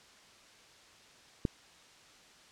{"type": "click", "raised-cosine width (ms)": 3, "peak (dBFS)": -16, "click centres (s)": 1.452, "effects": ["white hiss -58 dBFS RMS until 2.51 s", "low-pass 6000 Hz 12 dB/octave"]}